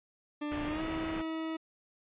40% pulse tone with pitch glide, 296.4 to 321.4 Hz, D4 to E4, +16 to -44 cents, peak -33 dBFS, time 0.41-1.57 s, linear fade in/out 10 ms, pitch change +140 cents, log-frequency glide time 0.67-0.83 s
pink low-pass noise, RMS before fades -41 dBFS, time 0.51-1.22 s, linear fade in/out 10 ms, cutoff 3100 Hz, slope 48 dB/octave
effects resampled to 8000 Hz

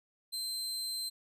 sawtooth tone, 4110 Hz, C8, 32 cents flat, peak -32 dBFS, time 0.32-1.1 s, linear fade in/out 20 ms, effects resampled to 32000 Hz

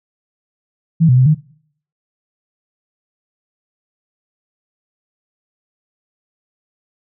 sine tone with pitch steps, 163.3 / 125.9 / 128.9 / 153.5 Hz, E3 / B2 / C3 / D#3, -16 / +34 / -26 / -23 cents, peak -7 dBFS, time 1-1.348 s, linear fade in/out 20 ms, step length 87 ms, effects noise-tail reverb RT60 0.6 s tail -22 dB re dry

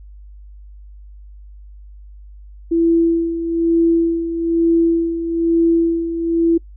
sine tone with tremolo, 333.6 Hz, E4, 21 cents sharp, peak -10 dBFS, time 2.71-6.58 s, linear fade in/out 10 ms, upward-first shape sine, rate 1.1 Hz, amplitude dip 65%, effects noise-tail reverb RT60 0.1 s tail -26 dB re dry + added 50 Hz sine -36 dBFS peak until 6.76 s

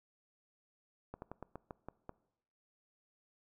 slowing click train, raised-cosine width 1 ms, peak -30 dBFS, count 8, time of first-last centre 1.14-2.094 s, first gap 81 ms, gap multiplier 1.17, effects noise-tail reverb RT60 0.8 s tail -21 dB re dry

